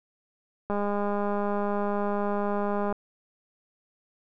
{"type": "click train", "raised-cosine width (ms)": 1, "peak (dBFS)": -16, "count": 455, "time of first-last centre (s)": [0.7, 2.925], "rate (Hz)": 204, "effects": []}